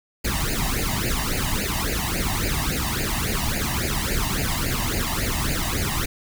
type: noise with flanger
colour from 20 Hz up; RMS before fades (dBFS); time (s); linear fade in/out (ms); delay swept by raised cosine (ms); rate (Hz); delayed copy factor
pink; -24; 0.24-6.06; 10; 0.43 to 1.08; 3.6; +0.9
effects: none